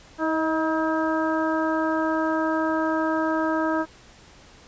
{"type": "harmonic tone with a mistuned harmonic", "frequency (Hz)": 319.3, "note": "D#4", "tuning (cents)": 45, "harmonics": [1, 2, 3, 4, 5], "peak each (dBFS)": [-24, -27, -29, -30, -31], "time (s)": [0.18, 3.86], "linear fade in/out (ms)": 50, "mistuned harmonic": 2, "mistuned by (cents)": -23, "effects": ["pink hiss -50 dBFS RMS until 4.67 s", "resampled to 16000 Hz"]}